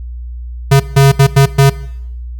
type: tone bursts at uneven times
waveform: square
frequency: 137.6 Hz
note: C#3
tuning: 12 cents flat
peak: -4 dBFS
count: 5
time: 0.71-0.8 / 0.96-1.12 / 1.19-1.27 / 1.36-1.46 / 1.58-1.7 s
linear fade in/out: 10 ms
effects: noise-tail reverb RT60 0.8 s tail -18 dB re dry + added 60 Hz sine -22 dBFS peak until 2.39 s